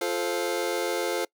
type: chord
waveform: sawtooth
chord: F major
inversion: none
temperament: just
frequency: 349.2 / 436.5 / 523.8 Hz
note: F4 / A4 / C5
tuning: 0 / -14 / +2 cents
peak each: -26 dBFS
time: 0.01-1.25 s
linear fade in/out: 5 ms
effects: noise-tail reverb RT60 0.1 s tail -24 dB re dry